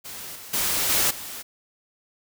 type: noise with level steps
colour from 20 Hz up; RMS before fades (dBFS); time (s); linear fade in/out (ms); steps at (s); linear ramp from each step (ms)
white; -37 / -41 / -24 / -21 / -36; 0.04-1.43; 20; 0.35 / 0.53 / 0.89 / 1.1; 10
effects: none